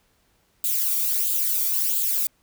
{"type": "noise with flanger", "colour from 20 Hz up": "violet", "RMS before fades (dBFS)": -23, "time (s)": [0.64, 2.27], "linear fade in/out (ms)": 2, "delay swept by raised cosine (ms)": [0.26, 0.89], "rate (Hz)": 1.5, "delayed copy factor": 0.6, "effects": ["pink hiss -65 dBFS RMS until 2.42 s"]}